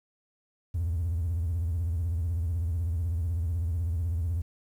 triangle tone with vibrato, 84 Hz, E2, 33 cents sharp, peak -23 dBFS, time 0.74-4.42 s, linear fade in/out 10 ms, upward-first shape sine, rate 16 Hz, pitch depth 150 cents each way, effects tanh soft clip ceiling -22 dBFS + 10-bit

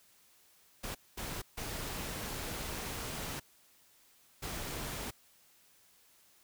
pink noise bursts at uneven times, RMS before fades -40 dBFS, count 4, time 0.83-0.95 / 1.17-1.42 / 1.57-3.4 / 4.42-5.11 s, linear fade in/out 10 ms, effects white hiss -65 dBFS RMS until 6.43 s

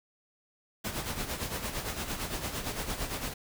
pink noise with tremolo, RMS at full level -33 dBFS, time 0.84-3.34 s, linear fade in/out 10 ms, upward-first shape sine, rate 8.8 Hz, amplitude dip 60%, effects none

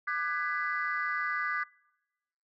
sine chord, G# half-diminished seventh, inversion second, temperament just, 1196.1 / 1495.1 / 1661.2 / 1993.5 Hz, D6 / F#6 / G#6 / B6, +31 / +18 / 0 / +16 cents, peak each -33 / -34 / -35 / -35 dBFS, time 0.07-1.64 s, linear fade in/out 10 ms, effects noise-tail reverb RT60 1.0 s tail -25 dB re dry + tanh soft clip ceiling -21 dBFS

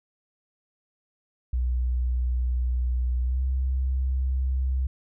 sine tone with pitch glide, 61.74 to 65.11 Hz, B1 to C2, 0 to -8 cents, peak -22 dBFS, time 1.53-4.87 s, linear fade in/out 5 ms, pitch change +92 cents, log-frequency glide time 3.23-3.42 s, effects none

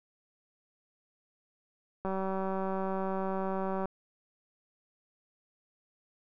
click train, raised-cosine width 1 ms, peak -21 dBFS, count 346, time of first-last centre 2.05-3.856 s, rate 191 Hz, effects none

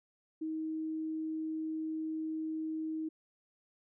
sine tone, 316.1 Hz, D#4, 27 cents sharp, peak -34 dBFS, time 0.41-3.09 s, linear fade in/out 10 ms, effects none

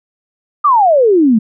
sine exponential sweep, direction down, 1239 to 207.7 Hz, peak -6 dBFS, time 0.64-1.39 s, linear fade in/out 10 ms, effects none

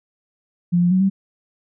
sine tone with pitch steps, 174.8 / 175.8 / 186.3 / 193.7 Hz, F3 / F3 / F#3 / G3, +2 / +12 / +12 / -20 cents, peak -13 dBFS, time 0.72-1.1 s, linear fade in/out 20 ms, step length 95 ms, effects none

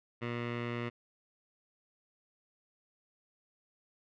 15% pulse tone with low-pass filter, 119.3 Hz, A#2, 41 cents sharp, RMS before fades -37 dBFS, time 0.21-0.9 s, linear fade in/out 20 ms, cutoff 2400 Hz, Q 2.3, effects none

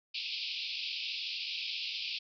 pink band-pass noise, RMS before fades -38 dBFS, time 0.14-2.19 s, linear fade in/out 10 ms, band 2400 to 5100 Hz, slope 96 dB/octave, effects none

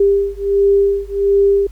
sine beating tone pair, 397.8 / 399.2 Hz, G4 / G4, +25 / +32 cents, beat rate 1.4 Hz, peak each -14 dBFS, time 0-1.67 s, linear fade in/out 5 ms, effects added 50 Hz sine -31 dBFS peak until 1.71 s + pink hiss -52 dBFS RMS until 1.71 s

